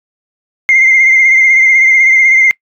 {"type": "tone with vibrato", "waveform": "sine", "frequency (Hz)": 2101, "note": "C7", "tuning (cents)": 7, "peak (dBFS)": -3, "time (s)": [0.69, 2.51], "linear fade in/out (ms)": 0, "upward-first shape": "triangle", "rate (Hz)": 16, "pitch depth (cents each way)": 49, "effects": ["noise-tail reverb RT60 0.1 s tail -24 dB re dry", "tanh soft clip ceiling 0 dBFS"]}